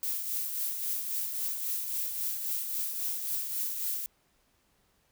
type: noise with tremolo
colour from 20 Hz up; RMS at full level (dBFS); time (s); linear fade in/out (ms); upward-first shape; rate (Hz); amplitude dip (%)
violet; -31; 0.03-4.06; 0; triangle; 3.7; 50
effects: pink hiss -70 dBFS RMS until 5.11 s